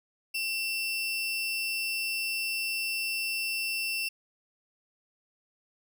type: tone pair together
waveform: 35% pulse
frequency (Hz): 2700 / 4817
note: E7 / D8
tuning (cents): +41 / +43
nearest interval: minor seventh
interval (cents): 1002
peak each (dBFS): -28 / -39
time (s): 0.34-4.09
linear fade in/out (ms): 10
effects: none